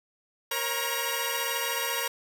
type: tone cluster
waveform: 10% pulse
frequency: 468.9 / 545 / 952 / 2837 Hz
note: A#4 / C#5 / A#5 / F7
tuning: +10 / -29 / +36 / +27 cents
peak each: -25 dBFS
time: 0.51-2.08 s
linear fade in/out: 5 ms
effects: none

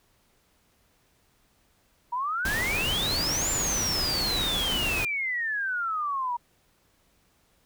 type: exponential two-way sweep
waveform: sine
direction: up then down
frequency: 941 to 7310 to 941 Hz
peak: -26 dBFS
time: 2.12-6.37 s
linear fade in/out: 10 ms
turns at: 3.5 s
type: noise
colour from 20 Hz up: pink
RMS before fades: -31 dBFS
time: 2.45-5.05 s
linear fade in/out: 2 ms
effects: pink hiss -66 dBFS RMS until 7.65 s

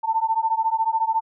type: beating tone pair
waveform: sine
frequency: 888 / 902 Hz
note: A5 / A5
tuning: +16 / +43 cents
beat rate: 14 Hz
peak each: -22 dBFS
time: 0.03-1.21 s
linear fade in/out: 20 ms
effects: none

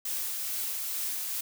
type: noise with tremolo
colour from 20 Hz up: blue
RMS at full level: -32 dBFS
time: 0.05-1.41 s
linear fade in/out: 5 ms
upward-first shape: triangle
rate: 2.3 Hz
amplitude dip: 25%
effects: none

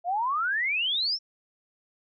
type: exponential sweep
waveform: sine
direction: up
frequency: 669 to 5560 Hz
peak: -24 dBFS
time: 0.04-1.19 s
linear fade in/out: 50 ms
effects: none

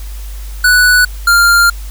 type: tone pair in turn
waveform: square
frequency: 1480 / 1396.9 Hz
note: F#6 / F6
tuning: 0 / 0 cents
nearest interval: minor second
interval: 100 cents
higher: first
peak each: -6 dBFS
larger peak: neither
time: 0.64-1.05 / 1.27-1.7 s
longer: second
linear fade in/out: 5 ms
effects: added 50 Hz sine -22 dBFS peak until 1.9 s + white hiss -37 dBFS RMS until 1.9 s

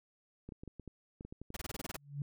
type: clicks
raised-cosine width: 3 ms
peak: -33 dBFS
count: 11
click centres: 0.49 / 0.522 / 0.635 / 0.677 / 0.797 / 0.877 / 1.209 / 1.25 / 1.325 / 1.416 / 1.504 s
type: noise bursts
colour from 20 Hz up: pink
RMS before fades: -41 dBFS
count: 9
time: 1.54-1.966 s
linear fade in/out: 5 ms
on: 26 ms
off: 24 ms
type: tone with exponential growth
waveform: sine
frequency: 142.7 Hz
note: D3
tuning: 49 cents flat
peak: -32 dBFS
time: 1.95-2.22 s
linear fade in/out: 2 ms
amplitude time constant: 58 ms
effects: none

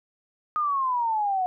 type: exponential sweep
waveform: sine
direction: down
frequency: 1245 to 724 Hz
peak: -22 dBFS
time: 0.56-1.46 s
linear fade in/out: 0 ms
effects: none

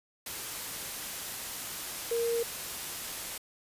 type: tone in noise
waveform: sine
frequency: 466.2 Hz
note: A#4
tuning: in tune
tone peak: -27 dBFS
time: 2.11-2.43 s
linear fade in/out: 5 ms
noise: white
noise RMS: -38 dBFS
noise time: 0.26-3.38 s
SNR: +8 dB
effects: resampled to 32000 Hz

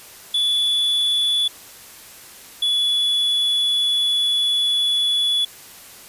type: tone pair in turn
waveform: triangle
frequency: 3441 / 3419 Hz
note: A7 / G#7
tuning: -39 / +50 cents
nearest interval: unison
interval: 11 cents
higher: first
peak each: -15 dBFS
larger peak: neither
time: 0.34-1.48 / 2.62-5.45 s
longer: second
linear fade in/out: 5 ms
effects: white hiss -42 dBFS RMS until 6.08 s + resampled to 32000 Hz

